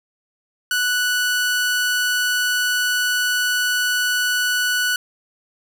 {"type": "tone", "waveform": "sawtooth", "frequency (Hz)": 1480, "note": "F#6", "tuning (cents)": 0, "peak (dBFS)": -14, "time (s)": [0.71, 4.96], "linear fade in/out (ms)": 2, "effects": []}